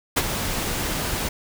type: noise with ADSR envelope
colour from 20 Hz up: pink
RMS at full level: -17 dBFS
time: 0.16-1.29 s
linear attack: 15 ms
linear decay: 36 ms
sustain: -9 dB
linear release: 7 ms
effects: none